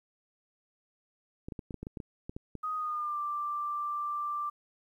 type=clicks; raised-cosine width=3 ms; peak=-26 dBFS; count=12; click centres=1.485 / 1.522 / 1.592 / 1.708 / 1.743 / 1.83 / 1.869 / 1.972 / 2.002 / 2.295 / 2.365 / 2.553 s
type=tone with pitch glide; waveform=sine; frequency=1249 to 1178.9 Hz; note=D#6 to D6; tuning=+6 to +6 cents; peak=-31 dBFS; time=2.63-4.5 s; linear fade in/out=10 ms; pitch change=-100 cents; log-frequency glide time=2.76-3.19 s
effects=11-bit